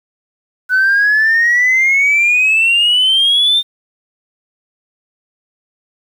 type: exponential sweep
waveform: sine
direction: up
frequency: 1491 to 3632 Hz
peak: -7 dBFS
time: 0.69-3.63 s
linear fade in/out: 50 ms
effects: tanh soft clip ceiling -6 dBFS + 7-bit